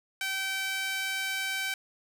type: tone with high-pass filter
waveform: sawtooth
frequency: 771 Hz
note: G5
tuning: 29 cents flat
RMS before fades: -32 dBFS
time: 0.21-1.74 s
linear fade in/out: 2 ms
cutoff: 1900 Hz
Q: 1.8
effects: none